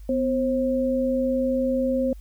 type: tone pair together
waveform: sine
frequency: 251.5 / 533 Hz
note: B3 / C5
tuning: +32 / +32 cents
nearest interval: octave + minor second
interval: 1300 cents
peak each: -23 dBFS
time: 0.09-2.13 s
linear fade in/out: 2 ms
effects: added 50 Hz sine -38 dBFS peak until 2.2 s + white hiss -61 dBFS RMS until 2.2 s